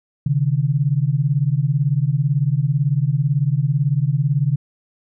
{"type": "beating tone pair", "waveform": "sine", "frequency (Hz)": [132.8, 150.8], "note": ["C3", "D3"], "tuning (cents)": [26, 46], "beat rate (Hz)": 18, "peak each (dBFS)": -18, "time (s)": [0.26, 4.56], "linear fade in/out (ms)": 5, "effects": []}